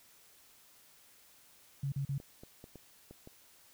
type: tone bursts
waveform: sine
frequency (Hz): 138.59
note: C#3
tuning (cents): 0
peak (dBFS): -32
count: 3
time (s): 1.83-2.181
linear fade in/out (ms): 5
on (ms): 91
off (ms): 39
type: clicks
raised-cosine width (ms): 2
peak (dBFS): -36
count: 6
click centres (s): 2.201 / 2.435 / 2.641 / 2.757 / 3.11 / 3.274
effects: white hiss -62 dBFS RMS until 3.73 s